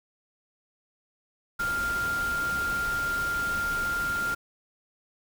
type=tone in noise; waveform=sine; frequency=1396.9 Hz; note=F6; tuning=in tune; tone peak=-26 dBFS; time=1.59-4.35 s; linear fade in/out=10 ms; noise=pink; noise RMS=-37 dBFS; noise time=1.59-4.35 s; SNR=+8 dB; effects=none